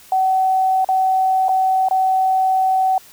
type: tone with dropouts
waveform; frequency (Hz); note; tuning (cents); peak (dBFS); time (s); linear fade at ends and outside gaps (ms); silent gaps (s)
sine; 757; F#5; +39; -13; 0.12-2.98; 2; 0.846-0.888 / 1.484-1.491 / 1.886-1.91
effects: white hiss -45 dBFS RMS until 3.12 s